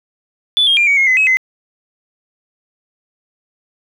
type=tone with pitch steps; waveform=sine; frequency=3472 / 3234 / 2392 / 2251 / 2154 / 2032 / 2560 / 2049 Hz; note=A7 / G#7 / D7 / C#7 / C7 / B6 / D#7 / C7; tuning=-24 / -47 / +31 / +26 / +50 / +49 / +49 / -37 cents; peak=-8 dBFS; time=0.57-1.37 s; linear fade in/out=0 ms; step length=100 ms; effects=tanh soft clip ceiling -5 dBFS + 8-bit